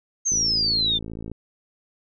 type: exponential sweep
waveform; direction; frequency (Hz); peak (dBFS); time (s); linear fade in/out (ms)
sine; down; 6470 to 3520; -19; 0.25-0.99; 20
type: click train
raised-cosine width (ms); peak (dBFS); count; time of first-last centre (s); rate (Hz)
3; -22; 56; 0.32-1.316; 55.2
effects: none